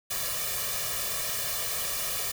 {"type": "noise with comb filter", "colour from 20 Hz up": "white", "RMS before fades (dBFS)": -31, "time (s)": [0.1, 2.32], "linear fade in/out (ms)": 10, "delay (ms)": 1.7, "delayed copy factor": 0.9, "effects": []}